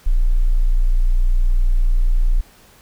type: tone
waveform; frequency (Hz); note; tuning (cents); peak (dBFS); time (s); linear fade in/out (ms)
sine; 29.75; A#0; +36; -11; 0.06-2.41; 10
effects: pink hiss -49 dBFS RMS until 2.81 s